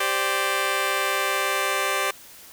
10% pulse chord, G suspended fourth, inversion none, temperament just, 392 / 522.7 / 588 Hz, G4 / C5 / D5, 0 / -2 / +2 cents, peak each -19 dBFS, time 0-2.11 s, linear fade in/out 5 ms, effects white hiss -46 dBFS RMS until 2.52 s

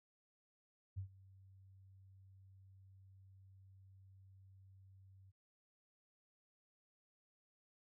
sine tone with ADSR envelope, 96 Hz, G2, 36 cents flat, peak -39 dBFS, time 0.96-5.32 s, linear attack 22 ms, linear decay 96 ms, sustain -21 dB, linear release 26 ms, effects none

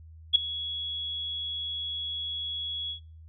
sine tone with ADSR envelope, 3353 Hz, G#7, 16 cents sharp, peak -13 dBFS, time 0.33-3 s, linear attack 24 ms, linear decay 8 ms, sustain -18 dB, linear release 99 ms, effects noise-tail reverb RT60 0.4 s tail -26 dB re dry + added 80 Hz sine -46 dBFS peak until 3.28 s

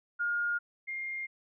sine tone pair in turn, 1421 / 2119 Hz, F6 / C7, +30 / +21 cents, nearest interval perfect fifth, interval 691 cents, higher second, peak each -28 / -34 dBFS, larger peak first, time 0.19-0.59 / 0.87-1.27 s, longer neither, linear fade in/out 20 ms, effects none

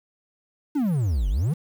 triangle exponential two-way sweep, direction down then up, 311.1 to 43.95 to 177.7 Hz, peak -18 dBFS, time 0.75-1.54 s, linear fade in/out 10 ms, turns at 1.29 s, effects 8-bit

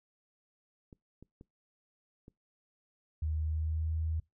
clicks, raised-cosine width 3 ms, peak -38 dBFS, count 4, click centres 0.928 / 1.226 / 1.411 / 2.281 s
sine tone with pitch glide, 77.78 to 79.87 Hz, D#2 to D#2, 0 to +46 cents, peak -30 dBFS, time 3.22-4.2 s, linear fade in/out 5 ms, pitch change +46 cents, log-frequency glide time 3.4-3.93 s
effects noise-tail reverb RT60 0.2 s tail -24 dB re dry

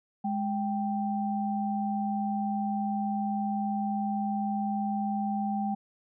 sine tone pair together, 207.7 / 784.2 Hz, G#3 / G5, 0 / 0 cents, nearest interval octave + major seventh, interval 2300 cents, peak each -29 / -31 dBFS, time 0.24-5.75 s, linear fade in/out 10 ms, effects none

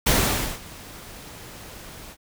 pink noise with ADSR envelope, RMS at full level -18 dBFS, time 0.06-2.17 s, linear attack 10 ms, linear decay 520 ms, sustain -23 dB, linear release 64 ms, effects none

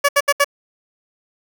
15% pulse tone bursts, 569 Hz, C#5, 45 cents sharp, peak -5 dBFS, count 4, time 0.04-0.445 s, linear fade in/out 10 ms, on 48 ms, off 71 ms, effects none

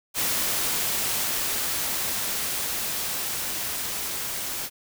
white noise with level ramp, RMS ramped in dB -25 to -31 dBFS, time 0.14-4.7 s, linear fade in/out 50 ms, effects none

